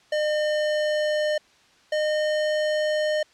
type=tone pair in turn; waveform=square; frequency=606 / 610.6 Hz; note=D#5 / D#5; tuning=-46 / -33 cents; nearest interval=unison; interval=13 cents; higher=second; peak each=-22 dBFS; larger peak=neither; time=0.12-1.38 / 1.92-3.23 s; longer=second; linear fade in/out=5 ms; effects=white hiss -57 dBFS RMS until 3.33 s + low-pass 5000 Hz 12 dB/octave